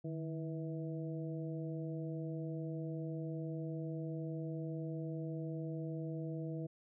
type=harmonic tone with a mistuned harmonic; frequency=162.4 Hz; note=E3; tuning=26 cents flat; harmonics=1 / 2 / 3 / 4; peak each=-40 / -44 / -48 / -51 dBFS; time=0.04-6.67 s; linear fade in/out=10 ms; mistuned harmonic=1; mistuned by=-90 cents; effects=none